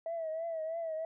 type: tone with vibrato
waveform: sine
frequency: 651 Hz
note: E5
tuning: 22 cents flat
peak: -33 dBFS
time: 0.06-1.05 s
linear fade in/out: 2 ms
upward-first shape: triangle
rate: 3.1 Hz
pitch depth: 71 cents each way
effects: tanh soft clip ceiling -30 dBFS